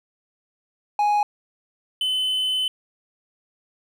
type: tone pair in turn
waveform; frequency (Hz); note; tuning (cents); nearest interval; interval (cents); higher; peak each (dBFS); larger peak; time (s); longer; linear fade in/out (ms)
triangle; 830.6 / 3034; G#5 / F#7; 0 / +43; octave + minor seventh; 2243; second; -15 / -19; first; 0.99-1.23 / 2.01-2.68; second; 2
effects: none